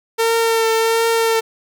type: tone with vibrato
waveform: sawtooth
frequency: 453.6 Hz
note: A#4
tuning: 47 cents flat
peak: -10 dBFS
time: 0.18-1.41 s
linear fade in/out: 20 ms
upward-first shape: triangle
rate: 1.4 Hz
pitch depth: 20 cents each way
effects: none